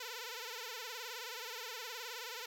5% pulse tone with vibrato, 472.9 Hz, A#4, 25 cents sharp, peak -31 dBFS, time 0-2.46 s, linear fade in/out 5 ms, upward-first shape sine, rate 19 Hz, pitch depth 130 cents each way, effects none

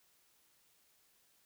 silence, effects white hiss -71 dBFS RMS until 1.45 s

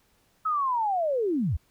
sine linear sweep, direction down, 1300 to 56.9 Hz, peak -23 dBFS, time 0.45-1.57 s, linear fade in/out 10 ms, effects pink hiss -66 dBFS RMS until 1.7 s

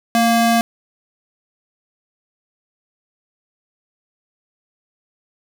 square ring-modulated tone, 464 Hz, A#4, 8 cents flat, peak -10 dBFS, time 0.15-0.61 s, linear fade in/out 0 ms, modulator 236 Hz, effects none

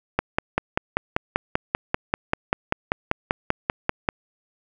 click train, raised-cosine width 0.5 ms, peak -4 dBFS, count 21, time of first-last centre 0.19-4.089 s, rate 5.13 Hz, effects none

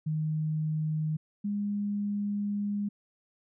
sine tone pair in turn, 155.3 / 204.4 Hz, D#3 / G#3, -3 / -27 cents, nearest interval perfect fourth, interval 476 cents, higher second, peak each -27 / -28 dBFS, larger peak first, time 0.06-1.17 / 1.44-2.89 s, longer second, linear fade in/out 10 ms, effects none

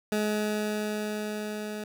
20% pulse tone with level ramp, 211.6 Hz, G#3, 33 cents sharp, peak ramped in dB -20 to -29 dBFS, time 0.12-1.84 s, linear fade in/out 2 ms, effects none

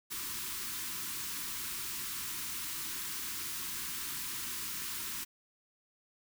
white band-stop noise, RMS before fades -39 dBFS, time 0.1-5.25 s, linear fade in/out 20 ms, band 400 to 920 Hz, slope 96 dB/octave, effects none

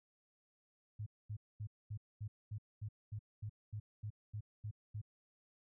sine tone bursts, 105.7 Hz, G#2, 31 cents sharp, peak -40 dBFS, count 14, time 0.99-5.016 s, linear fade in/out 10 ms, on 74 ms, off 230 ms, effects none

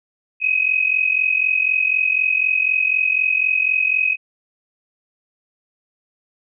sine tone pair together, 2511 / 2555 Hz, D#7 / D#7, +15 / +45 cents, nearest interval unison, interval 30 cents, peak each -18 dBFS, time 0.4-4.17 s, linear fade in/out 50 ms, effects none

